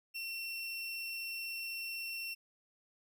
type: tone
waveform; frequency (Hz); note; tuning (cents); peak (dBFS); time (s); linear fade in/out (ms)
30% pulse; 2714; E7; +50; -36; 0.14-2.35; 20
effects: none